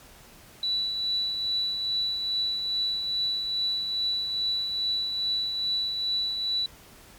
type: tone with tremolo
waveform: sine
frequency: 3951 Hz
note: B7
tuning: in tune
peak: -23 dBFS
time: 0.63-6.66 s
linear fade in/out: 2 ms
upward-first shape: triangle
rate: 2.4 Hz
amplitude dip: 45%
effects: pink hiss -51 dBFS RMS until 7.18 s + MP3 96 kbps

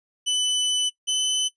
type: tone pair in turn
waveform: sawtooth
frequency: 2998 / 3024 Hz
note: F#7 / F#7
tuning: +22 / +37 cents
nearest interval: unison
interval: 15 cents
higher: second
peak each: -17 dBFS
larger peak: neither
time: 0.26-0.9 / 1.07-1.49 s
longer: first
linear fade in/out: 20 ms
effects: noise-tail reverb RT60 0.1 s tail -18 dB re dry + resampled to 22050 Hz

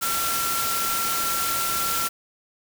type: tone in noise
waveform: sine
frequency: 1358 Hz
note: F6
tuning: 49 cents flat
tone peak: -27 dBFS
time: 0.01-2.09 s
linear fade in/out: 20 ms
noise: white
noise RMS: -26 dBFS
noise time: 0.01-2.09 s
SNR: -4 dB
effects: none

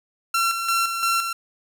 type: tone with tremolo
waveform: sawtooth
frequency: 1358 Hz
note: F6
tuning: 49 cents flat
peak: -15 dBFS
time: 0.34-1.33 s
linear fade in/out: 5 ms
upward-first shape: square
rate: 2.9 Hz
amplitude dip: 50%
effects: none

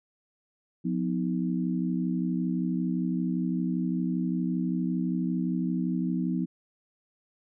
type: tone cluster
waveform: sine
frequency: 178.1 / 250.5 / 315.7 Hz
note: F3 / B3 / D#4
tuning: +34 / +25 / +25 cents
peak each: -28 / -30 / -33 dBFS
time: 0.84-6.46 s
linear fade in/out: 20 ms
effects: none

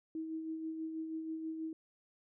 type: tone with tremolo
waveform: sine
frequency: 320 Hz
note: D#4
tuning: 49 cents sharp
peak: -36 dBFS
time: 0.15-1.73 s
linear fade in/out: 2 ms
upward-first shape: sine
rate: 6.2 Hz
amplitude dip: 40%
effects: none

